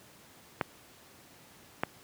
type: clicks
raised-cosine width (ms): 0.5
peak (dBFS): -12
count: 2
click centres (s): 0.612 / 1.835
effects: pink hiss -56 dBFS RMS until 2.03 s + high-pass 100 Hz 12 dB/octave